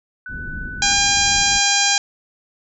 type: tone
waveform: sine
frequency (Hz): 1495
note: F#6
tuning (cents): +17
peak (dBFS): -29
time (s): 0.26-0.93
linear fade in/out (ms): 2
type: low-pass noise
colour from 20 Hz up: pink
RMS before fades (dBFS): -32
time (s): 0.28-1.61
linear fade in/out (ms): 50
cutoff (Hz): 310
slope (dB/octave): 24
type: harmonic tone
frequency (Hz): 805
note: G5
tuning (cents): +46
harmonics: 1 / 2 / 3 / 4 / 5 / 6 / 7 / 8 / 9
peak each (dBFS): -23 / -23 / -23 / -23 / -23 / -23 / -23 / -23 / -23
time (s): 0.82-1.98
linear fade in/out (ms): 2
effects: none